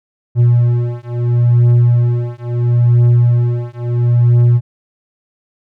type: beating tone pair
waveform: triangle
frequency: 119.8 / 120.54 Hz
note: A#2 / B2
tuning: +48 / -42 cents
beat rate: 0.74 Hz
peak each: -10 dBFS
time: 0.35-4.61 s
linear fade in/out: 50 ms
effects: none